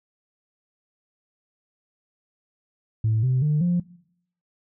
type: tone with pitch steps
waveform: sine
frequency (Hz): 110 / 128.57 / 150.26 / 175.63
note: A2 / C3 / D3 / F3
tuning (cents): 0 / -30 / +40 / +10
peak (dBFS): -17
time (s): 3.04-3.8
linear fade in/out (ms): 5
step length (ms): 190
effects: noise-tail reverb RT60 0.7 s tail -22 dB re dry + tanh soft clip ceiling -15 dBFS